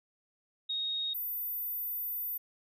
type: tone pair in turn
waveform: sine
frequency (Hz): 3741 / 14124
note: A#7 / A9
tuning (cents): +5 / +5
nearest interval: octave + major seventh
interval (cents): 2300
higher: second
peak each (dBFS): -31 / -33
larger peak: first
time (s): 0.69-1.14 / 1.14-2.38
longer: second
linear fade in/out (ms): 10
effects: none